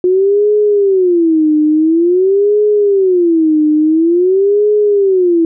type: tone with vibrato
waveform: sine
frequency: 357.4 Hz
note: F4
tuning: 40 cents sharp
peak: -7 dBFS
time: 0.04-5.45 s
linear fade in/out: 2 ms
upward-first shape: sine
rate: 0.48 Hz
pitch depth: 280 cents each way
effects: none